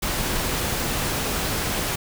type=noise; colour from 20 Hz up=pink; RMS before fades=-25 dBFS; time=0.02-1.96 s; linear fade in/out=10 ms; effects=none